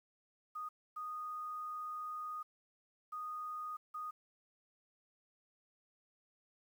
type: tone bursts at uneven times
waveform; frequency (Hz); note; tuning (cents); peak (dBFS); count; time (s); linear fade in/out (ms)
sine; 1237; D#6; -10; -40; 4; 0.55-0.69 / 0.96-2.43 / 3.12-3.77 / 3.94-4.11; 10
effects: 11-bit